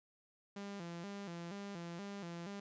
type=tone with vibrato; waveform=sawtooth; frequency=185 Hz; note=F#3; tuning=in tune; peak=-40 dBFS; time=0.56-2.6 s; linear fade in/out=5 ms; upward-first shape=square; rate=2.1 Hz; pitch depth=140 cents each way; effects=resampled to 16000 Hz